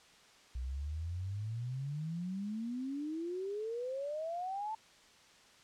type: exponential sweep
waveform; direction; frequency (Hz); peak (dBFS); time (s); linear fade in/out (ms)
sine; up; 60.3 to 891; -36; 0.55-4.75; 5
effects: white hiss -61 dBFS RMS until 5.63 s + low-pass 6000 Hz 12 dB/octave